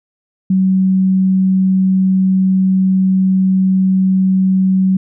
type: tone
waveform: sine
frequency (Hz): 188.8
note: F#3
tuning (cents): +35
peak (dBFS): -9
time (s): 0.5-4.97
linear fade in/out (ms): 5
effects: none